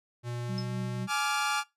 square tone with pitch glide, 120.5 to 122.39 Hz, B2 to B2, -42 to -15 cents, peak -34 dBFS, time 0.23-1.08 s, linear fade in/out 50 ms, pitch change +27 cents, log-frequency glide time 0.43-0.65 s
sine tone with tremolo, 190 Hz, F#3, 46 cents sharp, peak -33 dBFS, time 0.48-1.08 s, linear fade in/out 20 ms, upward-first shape sine, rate 3.9 Hz, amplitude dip 50%
sine tone with exponential decay, 5190 Hz, E8, 28 cents flat, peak -33 dBFS, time 0.58-0.69 s, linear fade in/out 1 ms, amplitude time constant 23 ms
sawtooth chord, D diminished, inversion second, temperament equal with one note detuned, 843.2 / 1174.7 / 1396.9 Hz, Ab5 / D6 / F6, +26 / 0 / 0 cents, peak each -28 dBFS, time 1.07-1.64 s, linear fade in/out 50 ms
effects noise-tail reverb RT60 0.2 s tail -21 dB re dry + low-pass 10000 Hz 12 dB/octave

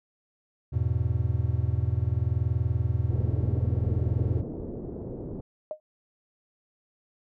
triangle chord, E major, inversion none, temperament just, 82.41 / 103.01 / 123.61 Hz, E2 / G#2 / B2, 0 / -14 / +2 cents, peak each -26 dBFS, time 0.72-4.42 s, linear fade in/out 20 ms
white low-pass noise, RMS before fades -36 dBFS, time 3.1-5.41 s, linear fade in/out 5 ms, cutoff 420 Hz, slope 24 dB/octave
sine tone with exponential decay, 616 Hz, D#5, 17 cents flat, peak -26 dBFS, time 5.71-5.8 s, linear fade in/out 1 ms, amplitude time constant 19 ms
effects none

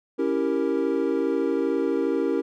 triangle chord, C# diminished seventh, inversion none, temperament equal, 277.2 / 329.6 / 392 / 466.2 Hz, C#4 / E4 / G4 / Bb4, 0 / 0 / 0 / 0 cents, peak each -25 dBFS, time 0.18-2.42 s, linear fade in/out 20 ms, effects none

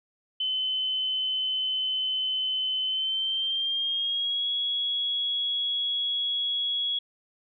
sine tone with pitch glide, 3045 to 3340 Hz, F#7 to G#7, +49 to +9 cents, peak -25 dBFS, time 0.4-6.99 s, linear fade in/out 5 ms, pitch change +160 cents, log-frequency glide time 2.85-4.49 s, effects none

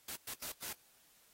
white noise bursts at uneven times, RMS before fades -43 dBFS, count 4, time 0.08-0.16 / 0.27-0.34 / 0.42-0.52 / 0.62-0.73 s, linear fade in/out 5 ms, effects white hiss -67 dBFS RMS until 1.33 s + AAC 48 kbps

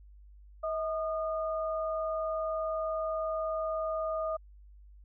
sine tone pair together, 638.4 / 1222 Hz, D#5 / D#6, +44 / -32 cents, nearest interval major seventh, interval 1124 cents, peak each -31 / -36 dBFS, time 0.63-4.37 s, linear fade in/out 10 ms, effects added 50 Hz sine -51 dBFS peak until 5.04 s

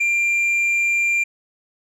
triangle tone with tanh clipping, 2381 Hz, D7, 23 cents sharp, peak -17 dBFS, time 0-1.24 s, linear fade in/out 10 ms, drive 8 dB, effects none

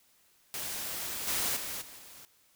white noise with level steps, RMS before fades -37 / -31 / -38 / -49 / -51 dBFS, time 0.54-2.25 s, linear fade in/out 0 ms, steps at 1.27 / 1.56 / 1.81 / 1.98 s, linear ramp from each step 10 ms, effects white hiss -66 dBFS RMS until 2.55 s

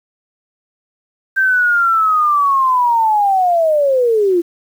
sine linear sweep, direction down, 1572 to 332.6 Hz, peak -10 dBFS, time 1.36-4.42 s, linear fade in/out 20 ms, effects 7-bit

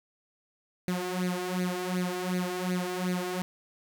sawtooth tone with flanger, 181.2 Hz, F#3, 36 cents flat, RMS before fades -31 dBFS, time 0.88-3.42 s, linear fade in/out 0 ms, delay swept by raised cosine 0.46 to 2.96 ms, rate 2.7 Hz, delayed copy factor +0.75, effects none

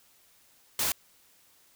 white noise, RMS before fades -28 dBFS, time 0.79-0.92 s, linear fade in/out 2 ms, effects white hiss -62 dBFS RMS until 1.75 s

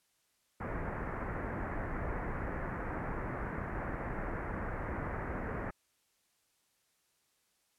pink low-pass noise, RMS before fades -38 dBFS, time 0.6-5.71 s, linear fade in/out 10 ms, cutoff 2000 Hz, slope 48 dB/octave, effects white hiss -75 dBFS RMS until 7.78 s + low-pass 12000 Hz 12 dB/octave

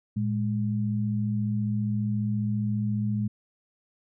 sine tone pair together, 112.99 / 207.7 Hz, A2 / G#3, +46 / 0 cents, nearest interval major seventh, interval 1054 cents, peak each -27 dBFS, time 0.16-3.28 s, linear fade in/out 10 ms, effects none

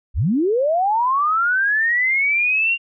sine linear sweep, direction up, 39.12 to 2794 Hz, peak -15 dBFS, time 0.14-2.78 s, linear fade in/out 50 ms, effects none

